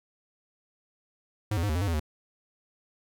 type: tone with pitch steps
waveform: square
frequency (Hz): 105.9 / 84 / 103.2 / 76.9 / 88.8 / 101 / 83.7 / 76.2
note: G#2 / E2 / G#2 / D#2 / F2 / G#2 / E2 / D#2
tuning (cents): +34 / +33 / -10 / -20 / +29 / -48 / +27 / -36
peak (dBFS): -26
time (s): 1.51-1.998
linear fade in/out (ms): 5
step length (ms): 61
effects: 11-bit